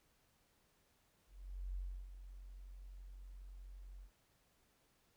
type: tone with ADSR envelope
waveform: sine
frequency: 45.9 Hz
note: F#1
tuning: 13 cents flat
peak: -39 dBFS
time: 1.27-4.11 s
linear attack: 490 ms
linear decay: 320 ms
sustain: -11 dB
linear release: 94 ms
effects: pink hiss -75 dBFS RMS until 5.16 s